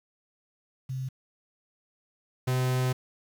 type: tone pair in turn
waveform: sine / 45% pulse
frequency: 130.81 / 127.9 Hz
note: C3 / C3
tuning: 0 / -39 cents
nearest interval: unison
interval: 39 cents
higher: first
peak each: -30 / -24 dBFS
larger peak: second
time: 0.89-1.09 / 2.47-2.93 s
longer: second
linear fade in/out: 10 ms
effects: 9-bit